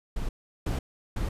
brown noise bursts, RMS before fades -29 dBFS, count 3, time 0.16-1.29 s, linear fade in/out 5 ms, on 130 ms, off 370 ms, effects resampled to 32000 Hz

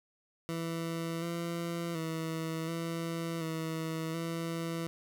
20% pulse tone with pitch steps, 165.6 / 169.5 / 161.8 / 166.2 / 161.2 / 166 Hz, E3 / E3 / E3 / E3 / E3 / E3, +8 / +49 / -32 / +15 / -38 / +12 cents, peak -29 dBFS, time 0.49-4.87 s, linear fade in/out 0 ms, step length 730 ms, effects none

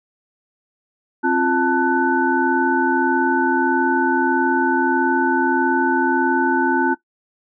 sine tone cluster, 265.1 / 346.7 / 883 / 1494 Hz, C4 / F4 / A5 / F#6, +23 / -13 / +6 / +16 cents, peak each -20 dBFS, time 1.23-6.95 s, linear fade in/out 20 ms, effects noise-tail reverb RT60 0.1 s tail -17 dB re dry

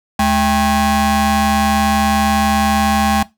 35% pulse ring-modulated tone, 290 Hz, D4, 22 cents flat, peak -7 dBFS, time 0.19-3.23 s, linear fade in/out 5 ms, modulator 503 Hz, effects noise-tail reverb RT60 0.2 s tail -19 dB re dry

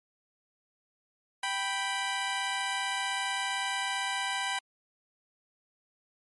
15% pulse tone pair together, 782.5 / 987 Hz, G5 / B5, -3 / -1 cents, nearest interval major third, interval 402 cents, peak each -26 dBFS, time 1.43-4.59 s, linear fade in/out 5 ms, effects MP3 48 kbps

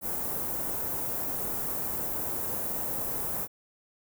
white band-stop noise, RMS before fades -32 dBFS, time 0.01-3.48 s, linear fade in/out 50 ms, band 830 to 16000 Hz, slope 12 dB/octave, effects none

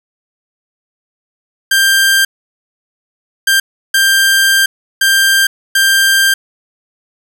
sawtooth tone bursts at uneven times, 1584 Hz, G6, 18 cents sharp, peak -4 dBFS, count 5, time 1.71-2.25 / 3.47-3.6 / 3.94-4.66 / 5.01-5.47 / 5.75-6.34 s, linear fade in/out 5 ms, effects none

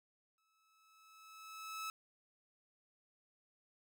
sawtooth tone with exponential growth, 1300 Hz, E6, 24 cents flat, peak -36 dBFS, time 0.38-1.9 s, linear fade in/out 1 ms, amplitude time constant 330 ms, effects none

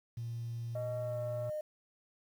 sine tone, 116.9 Hz, A#2, 5 cents sharp, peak -36 dBFS, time 0.17-1.5 s, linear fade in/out 5 ms
sine tone with pitch glide, 621 to 610 Hz, D#5 to D#5, -3 to -34 cents, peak -34 dBFS, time 0.75-1.61 s, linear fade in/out 5 ms, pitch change -31 cents, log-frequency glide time 1-1.19 s
effects tanh soft clip ceiling -31 dBFS + 10-bit

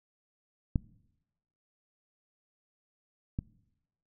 clicks, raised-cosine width 5 ms, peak -14 / -19 dBFS, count 2, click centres 0.758 / 3.389 s, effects noise-tail reverb RT60 0.9 s tail -22 dB re dry

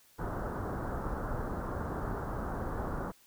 pink low-pass noise, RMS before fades -36 dBFS, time 0.18-3.12 s, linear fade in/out 20 ms, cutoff 1500 Hz, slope 48 dB/octave, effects white hiss -63 dBFS RMS until 3.26 s

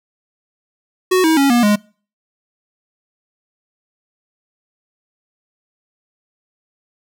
square tone with pitch steps, 370 / 320.2 / 277.2 / 239.9 / 207.7 Hz, F#4 / D#4 / C#4 / A#3 / G#3, 0 / +50 / 0 / +50 / 0 cents, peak -11 dBFS, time 1.11-1.76 s, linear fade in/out 10 ms, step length 130 ms, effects noise-tail reverb RT60 0.4 s tail -24 dB re dry

